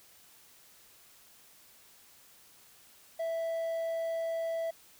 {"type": "tone", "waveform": "triangle", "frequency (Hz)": 659.3, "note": "E5", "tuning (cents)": 0, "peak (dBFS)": -29, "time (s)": [3.19, 4.71], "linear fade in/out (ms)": 10, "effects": ["white hiss -59 dBFS RMS until 4.99 s"]}